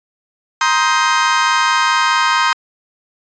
35% pulse chord, C minor seventh, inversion third, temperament just, 941.9 / 1046.5 / 1255.8 / 1569.8 Hz, Bb5 / C6 / Eb6 / G6, +18 / 0 / +16 / +2 cents, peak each -16 dBFS, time 0.61-2.53 s, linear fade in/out 2 ms, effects resampled to 16000 Hz

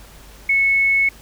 sine tone, 2200 Hz, C#7, 14 cents flat, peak -13 dBFS, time 0.49-1.09 s, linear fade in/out 5 ms, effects added 50 Hz sine -43 dBFS peak until 1.21 s + pink hiss -45 dBFS RMS until 1.21 s

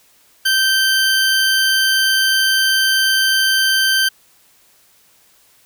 20% pulse tone, 1557 Hz, G6, 12 cents flat, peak -8 dBFS, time 0.45-4.09 s, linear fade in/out 10 ms, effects white hiss -53 dBFS RMS until 5.65 s

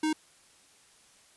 square tone, 311.1 Hz, D#4, in tune, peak -26 dBFS, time 0.03-0.13 s, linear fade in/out 5 ms, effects white hiss -60 dBFS RMS until 1.36 s + resampled to 24000 Hz

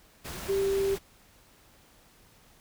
sine tone in noise, 392 Hz, G4, in tune, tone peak -24 dBFS, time 0.48-0.96 s, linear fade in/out 20 ms, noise pink, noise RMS -39 dBFS, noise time 0.24-0.99 s, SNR +12 dB, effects pink hiss -59 dBFS RMS until 2.6 s

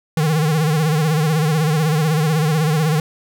square tone with vibrato, 155.4 Hz, D#3, 2 cents flat, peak -15 dBFS, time 0.17-3 s, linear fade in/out 2 ms, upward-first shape sine, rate 16 Hz, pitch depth 96 cents each way, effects none

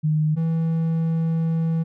sine / triangle tone pair in turn, 154 / 163.3 Hz, D#3 / E3, -17 / -16 cents, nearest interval minor second, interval 101 cents, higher second, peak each -17 dBFS, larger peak neither, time 0.03-0.36 / 0.36-1.84 s, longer second, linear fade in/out 20 ms, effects none

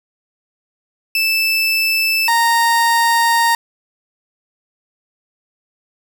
30% pulse tone pair in turn, 2637 / 928.3 Hz, E7 / A#5, 0 / -7 cents, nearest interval octave + tritone, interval 1807 cents, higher first, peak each -11 / -9 dBFS, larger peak second, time 1.15-2.28 / 2.28-3.55 s, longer second, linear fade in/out 2 ms, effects none

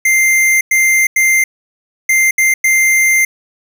square tone bursts at uneven times, 2093 Hz, C7, in tune, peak -9 dBFS, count 6, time 0.05-0.61 / 0.71-1.07 / 1.16-1.44 / 2.09-2.31 / 2.38-2.54 / 2.64-3.25 s, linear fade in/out 5 ms, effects none

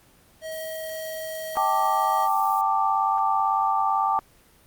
square tone, 637 Hz, D#5, 41 cents sharp, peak -32 dBFS, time 0.41-2.29 s, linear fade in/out 50 ms
violet noise, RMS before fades -41 dBFS, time 0.52-2.61 s, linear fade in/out 0 ms
sine chord, G suspended second, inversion none, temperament just, 784 / 882 / 1176 Hz, G5 / A5 / D6, 0 / +4 / +2 cents, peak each -24 / -24 / -24 dBFS, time 1.57-4.19 s, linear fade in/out 0 ms
effects pink hiss -56 dBFS RMS until 4.66 s + Opus 24 kbps

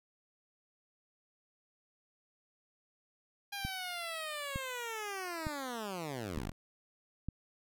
10% pulse linear sweep, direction down, 813 to 35.73 Hz, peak -30 dBFS, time 3.52-6.52 s, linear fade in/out 10 ms
click train, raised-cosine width 5 ms, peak -25 dBFS, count 5, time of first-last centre 3.65-7.286 s, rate 1.1 Hz
effects none

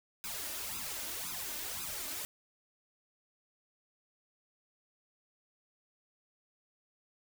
white noise with flanger, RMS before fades -40 dBFS, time 0.24-2.25 s, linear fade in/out 0 ms, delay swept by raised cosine 0.79 to 3.39 ms, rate 1.9 Hz, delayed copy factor +0.95, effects none

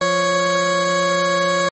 20% pulse tone pair together, 174.63 / 554.4 Hz, F3 / C#5, 0 / 0 cents, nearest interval octave + minor sixth, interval 2000 cents, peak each -20 / -11 dBFS, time 0.01-1.69 s, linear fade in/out 5 ms, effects MP3 32 kbps

